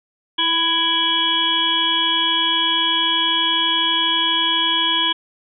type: harmonic tone with a mistuned harmonic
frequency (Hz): 332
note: E4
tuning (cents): +12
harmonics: 1 / 3 / 5 / 7 / 9 / 10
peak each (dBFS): -30 / -23 / -27 / -30 / -22 / -18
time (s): 0.38-5.13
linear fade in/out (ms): 10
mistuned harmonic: 1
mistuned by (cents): -23
effects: none